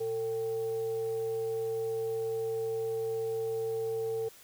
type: tone with frequency modulation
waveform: sine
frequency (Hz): 450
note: A4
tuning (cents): +39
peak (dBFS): -30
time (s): 0-4.29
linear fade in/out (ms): 10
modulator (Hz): 332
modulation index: 0.27
effects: white hiss -55 dBFS RMS until 4.43 s